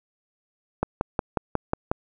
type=click train; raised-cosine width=1 ms; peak=-8 dBFS; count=7; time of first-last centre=0.83-1.915 s; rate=5.53 Hz; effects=none